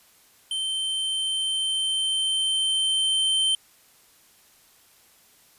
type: tone with level ramp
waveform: square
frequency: 3107 Hz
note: G7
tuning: 16 cents flat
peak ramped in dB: -26 to -20 dBFS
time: 0.51-3.55 s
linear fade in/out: 2 ms
effects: white hiss -57 dBFS RMS until 5.58 s + resampled to 32000 Hz